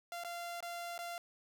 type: tone with dropouts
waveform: sawtooth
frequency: 691 Hz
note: F5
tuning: 19 cents flat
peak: -37 dBFS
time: 0.12-1.18 s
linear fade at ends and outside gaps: 1 ms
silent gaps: 0.237-0.247 / 0.605-0.626 / 0.979-0.989 s
effects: none

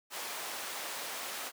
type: high-pass noise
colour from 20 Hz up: pink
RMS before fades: -40 dBFS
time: 0.1-1.52 s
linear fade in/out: 50 ms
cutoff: 630 Hz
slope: 12 dB/octave
effects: none

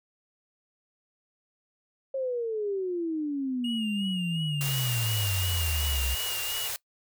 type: exponential sweep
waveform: sine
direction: down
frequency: 544 to 62.7 Hz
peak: -27 dBFS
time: 2.14-6.15 s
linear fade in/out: 5 ms
type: tone with vibrato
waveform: triangle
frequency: 2851 Hz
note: F7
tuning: 35 cents sharp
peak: -32 dBFS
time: 3.64-6.68 s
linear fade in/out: 5 ms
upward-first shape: sine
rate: 2.8 Hz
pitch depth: 44 cents each way
type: band-stop noise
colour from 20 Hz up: white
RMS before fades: -33 dBFS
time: 4.61-6.76 s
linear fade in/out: 0 ms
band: 140 to 370 Hz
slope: 96 dB/octave
effects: noise-tail reverb RT60 0.1 s tail -21 dB re dry

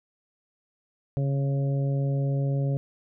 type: harmonic tone with a mistuned harmonic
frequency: 137.9 Hz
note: C#3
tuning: 9 cents flat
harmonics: 1 / 2 / 3 / 4 / 5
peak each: -23 / -36 / -38 / -36 / -46 dBFS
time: 1.17-2.77 s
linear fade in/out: 0 ms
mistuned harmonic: 1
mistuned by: +18 cents
effects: none

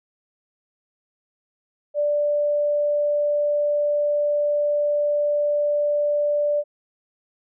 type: tone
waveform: sine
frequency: 587.3 Hz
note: D5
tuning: in tune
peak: -18 dBFS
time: 1.94-6.64 s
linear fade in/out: 50 ms
effects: none

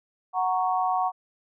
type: chord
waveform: sine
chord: F# major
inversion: none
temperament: equal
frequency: 740 / 932.3 / 1108.7 Hz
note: F#5 / A#5 / C#6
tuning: 0 / 0 / 0 cents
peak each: -24 / -29 / -28 dBFS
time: 0.33-1.12 s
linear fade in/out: 50 ms
effects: none

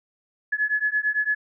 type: beating tone pair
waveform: sine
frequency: 1700 / 1708.9 Hz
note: G#6 / G#6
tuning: +40 / +49 cents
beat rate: 8.9 Hz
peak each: -24 dBFS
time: 0.52-1.35 s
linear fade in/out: 10 ms
effects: none

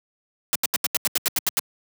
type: noise bursts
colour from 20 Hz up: white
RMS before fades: -21 dBFS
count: 11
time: 0.53-1.593 s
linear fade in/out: 0 ms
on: 23 ms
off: 81 ms
effects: high-pass 150 Hz 12 dB/octave

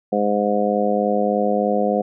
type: harmonic tone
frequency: 103.3 Hz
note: G#2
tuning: 9 cents flat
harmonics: 2 / 3 / 4 / 5 / 6 / 7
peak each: -22 / -28 / -25 / -21 / -26 / -23 dBFS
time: 0.12-2.02 s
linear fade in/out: 10 ms
effects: none

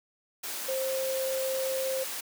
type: tone in noise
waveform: sine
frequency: 528 Hz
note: C5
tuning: 16 cents sharp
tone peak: -28 dBFS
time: 0.68-2.04 s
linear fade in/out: 10 ms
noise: white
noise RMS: -36 dBFS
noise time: 0.43-2.21 s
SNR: +5 dB
effects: high-pass 300 Hz 12 dB/octave

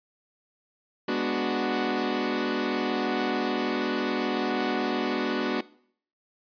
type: chord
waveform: sawtooth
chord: G# half-diminished seventh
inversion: none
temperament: equal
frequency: 207.7 / 246.9 / 293.7 / 370 Hz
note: G#3 / B3 / D4 / F#4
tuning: 0 / 0 / 0 / 0 cents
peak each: -30 / -26 / -27 / -25 dBFS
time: 1.08-5.61 s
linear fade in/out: 5 ms
effects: noise-tail reverb RT60 0.6 s tail -20 dB re dry + resampled to 11025 Hz

